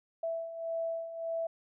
sine beating tone pair, 659.3 / 661 Hz, E5 / E5, 0 / +5 cents, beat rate 1.7 Hz, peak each -40 / -34 dBFS, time 0.23-1.47 s, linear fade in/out 5 ms, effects none

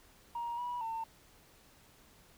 sine tone with pitch steps, 943 / 972 / 902 Hz, A#5 / B5 / A5, +20 / -28 / +43 cents, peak -34 dBFS, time 0.35-1.04 s, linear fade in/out 5 ms, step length 230 ms, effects tanh soft clip ceiling -32 dBFS + pink hiss -62 dBFS RMS until 2.37 s

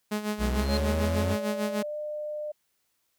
sawtooth tone with tremolo, 210.7 Hz, G#3, 25 cents sharp, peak -22 dBFS, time 0.11-1.83 s, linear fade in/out 10 ms, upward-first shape sine, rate 6.7 Hz, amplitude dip 70%
45% pulse linear sweep, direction up, 58.27 to 93.6 Hz, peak -26 dBFS, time 0.38-1.37 s, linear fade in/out 50 ms
sine tone with exponential growth, 4186 Hz, C8, in tune, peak -29 dBFS, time 0.47-0.77 s, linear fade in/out 0 ms, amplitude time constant 64 ms
sine tone with pitch glide, 554.4 to 601.1 Hz, C#5 to D5, 0 to +40 cents, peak -31 dBFS, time 0.68-2.52 s, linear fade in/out 10 ms, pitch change +140 cents, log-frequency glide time 0.84-1.99 s
effects white hiss -74 dBFS RMS until 3.18 s

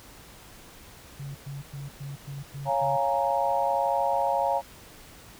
sine tone bursts, 140 Hz, C#3, 18 cents sharp, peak -34 dBFS, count 7, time 1.19-2.97 s, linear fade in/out 10 ms, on 160 ms, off 110 ms
sine chord, Bb minor seventh, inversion first, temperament equal, 554.4 / 698.5 / 830.6 / 932.3 Hz, Db5 / F5 / Ab5 / Bb5, 0 / 0 / 0 / 0 cents, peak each -28 dBFS, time 2.65-4.62 s, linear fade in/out 50 ms
effects pink hiss -49 dBFS RMS until 5.39 s

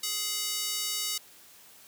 square tone with high-pass filter, 420 Hz, G#4, 19 cents sharp, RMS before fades -32 dBFS, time 0.03-1.18 s, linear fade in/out 5 ms, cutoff 4400 Hz, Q 1.1, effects white hiss -54 dBFS RMS until 1.87 s + high-pass 80 Hz 12 dB/octave

